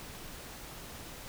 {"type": "silence", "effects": ["pink hiss -46 dBFS RMS until 1.28 s"]}